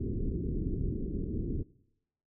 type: low-pass noise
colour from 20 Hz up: pink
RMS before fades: -33 dBFS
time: 0-1.63 s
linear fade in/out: 10 ms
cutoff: 400 Hz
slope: 48 dB/octave
effects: noise-tail reverb RT60 0.8 s tail -21 dB re dry